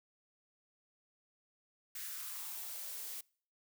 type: noise with high-pass filter sweep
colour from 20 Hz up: blue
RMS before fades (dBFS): -44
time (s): 1.95-3.21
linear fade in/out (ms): 5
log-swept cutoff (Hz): 1700 to 320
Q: 2.5
effects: noise-tail reverb RT60 0.5 s tail -25 dB re dry